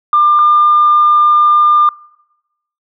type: tone pair in turn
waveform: sine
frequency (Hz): 1196 / 1201.1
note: D6 / D6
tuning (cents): +31 / +39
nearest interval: unison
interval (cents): 8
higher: second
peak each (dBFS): -5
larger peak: neither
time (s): 0.13-0.39 / 0.39-1.89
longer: second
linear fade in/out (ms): 2
effects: noise-tail reverb RT60 0.9 s tail -23 dB re dry + tanh soft clip ceiling -1 dBFS